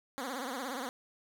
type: tone with vibrato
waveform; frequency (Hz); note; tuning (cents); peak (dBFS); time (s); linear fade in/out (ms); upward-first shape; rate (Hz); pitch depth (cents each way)
10% pulse; 259.1; C4; -17; -28; 0.18-0.89; 0; triangle; 17; 180
effects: none

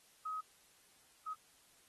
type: tone bursts at uneven times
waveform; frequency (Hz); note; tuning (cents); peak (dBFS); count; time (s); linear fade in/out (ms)
sine; 1266; D#6; +30; -38; 2; 0.25-0.41 / 1.26-1.34; 10
effects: white hiss -67 dBFS RMS until 1.88 s + AAC 32 kbps

